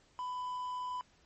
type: tone with quantisation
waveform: triangle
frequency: 998 Hz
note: B5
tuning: 18 cents sharp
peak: -34 dBFS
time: 0.19-1.01 s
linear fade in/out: 0 ms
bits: 9
effects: pink hiss -67 dBFS RMS until 1.25 s + MP3 32 kbps